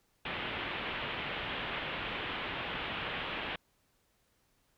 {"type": "low-pass noise", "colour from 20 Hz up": "white", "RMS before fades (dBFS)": -38, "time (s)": [0.25, 3.56], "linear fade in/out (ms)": 5, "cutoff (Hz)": 3300, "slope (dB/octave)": 48, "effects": ["pink hiss -73 dBFS RMS until 4.77 s"]}